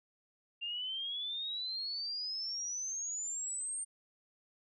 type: exponential sweep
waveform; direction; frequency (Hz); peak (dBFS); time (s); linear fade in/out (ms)
sine; up; 2773 to 8820; -36; 0.61-3.85; 20
effects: none